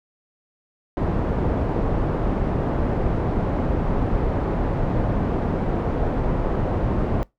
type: low-pass noise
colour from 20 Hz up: pink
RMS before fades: -22 dBFS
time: 0.97-7.23 s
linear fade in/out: 0 ms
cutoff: 730 Hz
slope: 12 dB/octave
effects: noise-tail reverb RT60 0.2 s tail -23 dB re dry